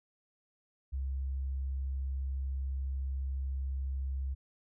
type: tone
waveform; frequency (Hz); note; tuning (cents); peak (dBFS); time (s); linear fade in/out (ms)
sine; 67; C2; +42; -32; 0.92-4.35; 20
effects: none